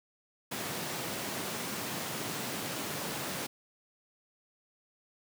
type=high-pass noise; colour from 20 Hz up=pink; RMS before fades=-37 dBFS; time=0.51-3.47 s; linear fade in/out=10 ms; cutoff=130 Hz; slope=24 dB/octave; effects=none